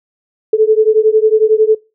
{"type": "beating tone pair", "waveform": "sine", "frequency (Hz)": [430.4, 441.4], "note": ["A4", "A4"], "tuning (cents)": [-38, 5], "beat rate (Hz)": 11, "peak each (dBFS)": -10, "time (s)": [0.53, 1.75], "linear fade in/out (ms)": 5, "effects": ["noise-tail reverb RT60 0.3 s tail -23 dB re dry"]}